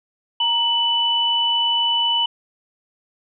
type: tone pair together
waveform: sine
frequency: 934 / 2982 Hz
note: A#5 / F#7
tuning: +3 / +13 cents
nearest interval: octave + minor sixth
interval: 2010 cents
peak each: -23 / -17 dBFS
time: 0.4-2.26 s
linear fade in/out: 5 ms
effects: none